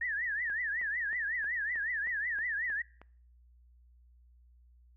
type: tone with vibrato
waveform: sine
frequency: 1800 Hz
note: A6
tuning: 39 cents sharp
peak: -31 dBFS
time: 0.01-2.82 s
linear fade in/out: 5 ms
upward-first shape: triangle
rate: 5.4 Hz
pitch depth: 210 cents each way
type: click train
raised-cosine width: 0.5 ms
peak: -36 dBFS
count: 9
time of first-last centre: 0.5-3.016 s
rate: 3.18 Hz
effects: noise-tail reverb RT60 0.6 s tail -25 dB re dry + added 60 Hz sine -58 dBFS peak until 4.96 s